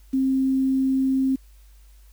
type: tone with quantisation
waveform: sine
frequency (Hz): 265.1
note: C4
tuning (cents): +23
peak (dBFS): -18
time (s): 0.13-1.36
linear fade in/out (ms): 10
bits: 8
effects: added 50 Hz sine -47 dBFS peak until 2.12 s + white hiss -61 dBFS RMS until 2.12 s